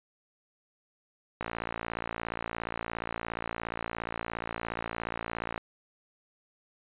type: click train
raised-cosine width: 0.5 ms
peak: -18 dBFS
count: 239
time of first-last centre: 1.41-5.578 s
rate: 57.1 Hz
effects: resampled to 8000 Hz